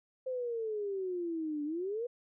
sine exponential two-way sweep, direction down then up, 523.3 to 290 to 495.5 Hz, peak -33 dBFS, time 0.26-2.07 s, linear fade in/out 10 ms, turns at 1.64 s, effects none

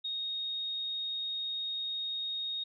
sine tone, 3729 Hz, A#7, in tune, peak -33 dBFS, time 0.04-2.64 s, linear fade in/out 10 ms, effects none

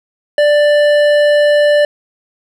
sine tone with hard clipping, 589 Hz, D5, 5 cents sharp, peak -9 dBFS, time 0.38-1.85 s, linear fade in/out 2 ms, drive 11 dB, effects none

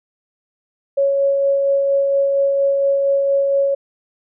sine tone with tremolo, 554.4 Hz, C#5, in tune, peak -12 dBFS, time 0.97-3.75 s, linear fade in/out 10 ms, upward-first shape sine, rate 4.3 Hz, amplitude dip 25%, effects none

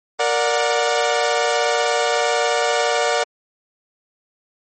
sawtooth chord, Bb augmented, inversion none, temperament equal with one note detuned, 466.2 / 587.3 / 730.2 Hz, Bb4 / D5 / F#5, 0 / 0 / -23 cents, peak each -17 dBFS, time 0.19-3.24 s, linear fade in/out 10 ms, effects MP3 32 kbps

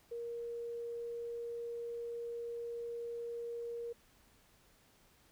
sine tone, 470 Hz, A#4, 14 cents sharp, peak -39 dBFS, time 0.11-3.93 s, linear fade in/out 10 ms, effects pink hiss -67 dBFS RMS until 5.31 s

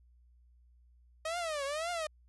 sawtooth tone with vibrato, 622 Hz, D#5, 1 cent flat, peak -30 dBFS, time 1.25-2.07 s, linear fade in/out 5 ms, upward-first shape triangle, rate 1.9 Hz, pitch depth 240 cents each way, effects added 60 Hz sine -60 dBFS peak until 2.28 s + resampled to 24000 Hz

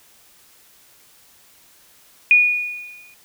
sine tone with exponential decay, 2455 Hz, D#7, 24 cents flat, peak -7 dBFS, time 2.31-3.14 s, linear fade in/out 1 ms, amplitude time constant 180 ms, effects white hiss -52 dBFS RMS until 3.24 s

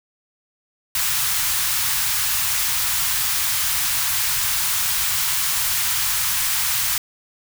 white band-stop noise, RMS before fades -21 dBFS, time 0.95-6.98 s, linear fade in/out 2 ms, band 140 to 910 Hz, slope 24 dB/octave, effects none

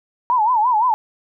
sine tone with vibrato, 926 Hz, A#5, 12 cents flat, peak -13 dBFS, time 0.3-0.94 s, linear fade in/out 0 ms, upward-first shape sine, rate 5.8 Hz, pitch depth 170 cents each way, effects none

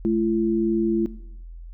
sine tone pair together, 216.1 / 338.5 Hz, A3 / E4, -31 / +46 cents, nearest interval minor sixth, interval 777 cents, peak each -21 dBFS, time 0.05-1.06 s, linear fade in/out 0 ms, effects noise-tail reverb RT60 0.8 s tail -18 dB re dry + added 42 Hz sine -36 dBFS peak until 1.73 s

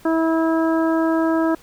harmonic tone, 324.8 Hz, E4, 26 cents flat, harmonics 1 / 2 / 3 / 4 / 5, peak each -17 / -23 / -27 / -29 / -31 dBFS, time 0.05-1.55 s, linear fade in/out 5 ms, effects pink hiss -49 dBFS RMS until 1.62 s

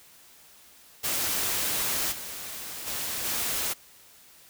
white noise with level steps, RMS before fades -28 / -38 / -32 / -29 dBFS, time 1.03-3.74 s, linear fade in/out 20 ms, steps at 2.11 / 2.86 / 3.24 s, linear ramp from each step 20 ms, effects white hiss -54 dBFS RMS until 4.49 s

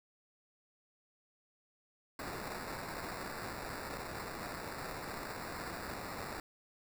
blue noise with sample-and-hold, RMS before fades -43 dBFS, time 2.19-6.4 s, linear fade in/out 2 ms, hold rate 3150 Hz, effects none

